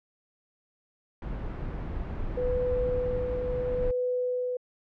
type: noise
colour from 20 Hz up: brown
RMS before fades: -33 dBFS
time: 1.22-3.91 s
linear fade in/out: 2 ms
type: tone with tremolo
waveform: sine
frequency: 498.4 Hz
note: B4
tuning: 16 cents sharp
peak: -25 dBFS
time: 2.37-4.57 s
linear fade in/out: 5 ms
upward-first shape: sine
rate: 0.74 Hz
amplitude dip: 35%
effects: low-pass 2000 Hz 12 dB/octave